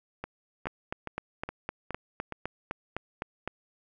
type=two click trains; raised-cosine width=0.5 ms; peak=-20 / -17 dBFS; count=6 / 12; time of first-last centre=0.24-2.323 / 0.67-3.476 s; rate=2.4 / 3.92 Hz; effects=none